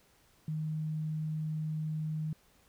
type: tone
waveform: sine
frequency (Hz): 155.56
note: D#3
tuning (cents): 0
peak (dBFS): -32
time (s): 0.48-2.33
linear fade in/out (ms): 2
effects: pink hiss -66 dBFS RMS until 2.68 s